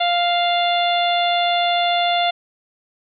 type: harmonic tone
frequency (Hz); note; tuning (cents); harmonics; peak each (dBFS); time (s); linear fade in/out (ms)
698.5; F5; 0; 1 / 2 / 3 / 4 / 5 / 6; -17 / -29 / -27 / -27 / -23 / -35; 0-2.31; 10
effects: none